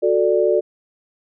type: chord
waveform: sine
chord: D major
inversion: first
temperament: just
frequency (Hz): 367.1 / 440.5 / 587.3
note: F#4 / A4 / D5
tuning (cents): -14 / +2 / 0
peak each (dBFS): -18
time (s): 0.02-0.61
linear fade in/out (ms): 20
effects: none